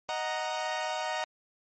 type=chord; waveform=sawtooth; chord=D# minor; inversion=none; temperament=equal; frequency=622.3 / 740 / 932.3 Hz; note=D#5 / F#5 / A#5; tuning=0 / 0 / 0 cents; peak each=-31 dBFS; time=0.09-1.24 s; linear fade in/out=0 ms; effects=low-pass 6000 Hz 12 dB/octave + MP3 32 kbps